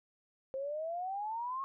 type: exponential sweep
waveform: sine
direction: up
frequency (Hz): 525 to 1100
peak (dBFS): -35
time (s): 0.54-1.64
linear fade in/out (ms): 0
effects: none